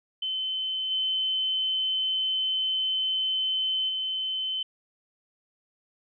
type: tone with level steps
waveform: sine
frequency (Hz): 3061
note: G7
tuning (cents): -42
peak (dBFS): -27 / -24 / -27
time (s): 0.22-4.63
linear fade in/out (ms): 5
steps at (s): 0.9 / 3.88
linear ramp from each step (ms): 20
effects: none